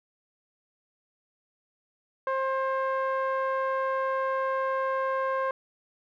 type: tone with low-pass filter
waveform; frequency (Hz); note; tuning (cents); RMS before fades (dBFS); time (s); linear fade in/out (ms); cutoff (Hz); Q
sawtooth; 531; C5; +25; -28; 2.27-5.51; 2; 1300; 2.6
effects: none